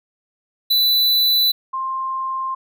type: tone pair in turn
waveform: square / sine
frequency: 3983 / 1055 Hz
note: B7 / C6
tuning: +14 / +14 cents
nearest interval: octave + major seventh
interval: 2300 cents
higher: first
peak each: -14 / -21 dBFS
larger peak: first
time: 0.7-1.52 / 1.73-2.55 s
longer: neither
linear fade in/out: 10 ms
effects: none